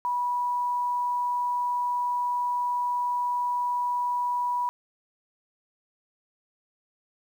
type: tone with quantisation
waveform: sine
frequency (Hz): 977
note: B5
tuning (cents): -19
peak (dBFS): -24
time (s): 0.05-4.69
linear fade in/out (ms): 0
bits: 9
effects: none